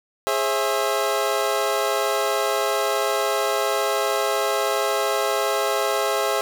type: chord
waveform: 25% pulse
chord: Ab augmented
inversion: none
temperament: equal with one note detuned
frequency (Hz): 415.3 / 536.4 / 659.3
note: Ab4 / C5 / E5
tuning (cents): 0 / +43 / 0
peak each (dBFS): -21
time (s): 0.27-6.41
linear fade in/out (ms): 0
effects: none